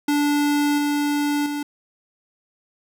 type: tone with level steps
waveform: square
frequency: 291.3 Hz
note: D4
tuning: 14 cents flat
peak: -18 / -20 / -25 dBFS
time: 0.08-1.63 s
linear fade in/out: 5 ms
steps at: 0.78 / 1.46 s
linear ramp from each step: 2 ms
effects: none